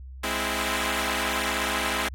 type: chord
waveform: 5% pulse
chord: Ab augmented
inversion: none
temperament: equal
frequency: 207.7 / 261.6 / 329.6 Hz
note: Ab3 / C4 / E4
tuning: 0 / 0 / 0 cents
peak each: -19 dBFS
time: 0.23-2.09 s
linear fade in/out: 10 ms
effects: added 65 Hz sine -38 dBFS peak until 2.14 s + AAC 48 kbps